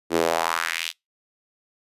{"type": "tone with high-pass filter sweep", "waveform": "sawtooth", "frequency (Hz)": 82.9, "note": "E2", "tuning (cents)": 10, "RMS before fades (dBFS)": -24, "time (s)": [0.1, 0.93], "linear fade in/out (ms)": 50, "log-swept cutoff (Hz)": [320, 3500], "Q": 2.4, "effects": ["noise-tail reverb RT60 0.2 s tail -25 dB re dry", "resampled to 32000 Hz"]}